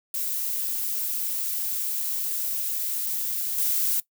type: noise with level steps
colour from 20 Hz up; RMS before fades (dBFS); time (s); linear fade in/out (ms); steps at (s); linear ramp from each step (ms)
violet; -28 / -24; 0.14-4; 2; 3.58; 5
effects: noise-tail reverb RT60 0.1 s tail -19 dB re dry